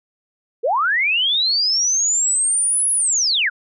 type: linear two-way sweep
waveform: sine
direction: up then down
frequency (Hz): 410 to 10590 to 1365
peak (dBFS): -15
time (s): 0.63-3.5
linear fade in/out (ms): 20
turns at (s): 2.92
effects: none

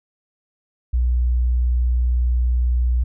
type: tone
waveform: sine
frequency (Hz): 61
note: B1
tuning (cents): -21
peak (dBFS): -15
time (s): 0.93-3.04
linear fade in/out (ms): 10
effects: none

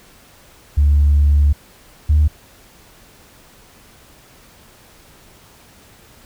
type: tone pair in turn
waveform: sine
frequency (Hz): 72.5 / 75.45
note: D2 / D2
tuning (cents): -22 / +47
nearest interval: minor second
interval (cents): 69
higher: second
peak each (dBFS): -8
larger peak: neither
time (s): 0.77-1.53 / 2.09-2.28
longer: first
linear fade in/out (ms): 10
effects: tanh soft clip ceiling -6 dBFS + pink hiss -47 dBFS RMS until 6.25 s

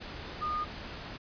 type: tone in noise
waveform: sine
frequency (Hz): 1223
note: D#6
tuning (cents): -30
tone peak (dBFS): -30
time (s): 0.41-0.65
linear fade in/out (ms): 20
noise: pink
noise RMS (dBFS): -42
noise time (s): 0-1.18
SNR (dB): +9
effects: resampled to 11025 Hz

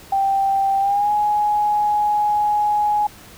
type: tone with pitch glide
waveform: sine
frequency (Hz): 784 to 835.4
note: G5 to G#5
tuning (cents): 0 to +10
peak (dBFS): -15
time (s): 0.12-3.07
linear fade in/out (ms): 5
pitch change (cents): +110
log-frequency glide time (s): 0.79-1.12
effects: pink hiss -43 dBFS RMS until 3.37 s

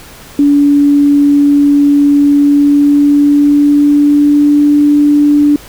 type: tone with pitch glide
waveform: sine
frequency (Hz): 286.8 to 292.3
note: D4 to D4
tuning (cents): -41 to -8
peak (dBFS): -4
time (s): 0.39-5.56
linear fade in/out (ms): 2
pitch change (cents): +33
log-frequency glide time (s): 2.32-4.74
effects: pink hiss -34 dBFS RMS until 5.68 s

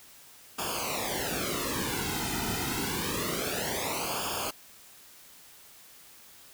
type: noise with flanger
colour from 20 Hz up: pink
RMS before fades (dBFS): -32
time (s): 0.58-4.51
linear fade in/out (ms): 10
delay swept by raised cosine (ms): 0.5 to 1.8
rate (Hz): 0.27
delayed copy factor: -0.95
effects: white hiss -53 dBFS RMS until 6.53 s

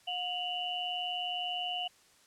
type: tone cluster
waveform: sine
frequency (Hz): 720 / 2801 / 2960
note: F#5 / F7 / F#7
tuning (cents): -47 / +4 / 0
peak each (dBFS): -37 / -39 / -36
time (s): 0.07-1.88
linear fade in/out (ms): 10
effects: white hiss -63 dBFS RMS until 2.26 s + low-pass 9000 Hz 12 dB/octave

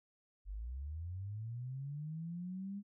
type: linear sweep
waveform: sine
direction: up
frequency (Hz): 45 to 204.8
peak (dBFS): -40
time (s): 0.45-2.83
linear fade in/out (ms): 50
effects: none

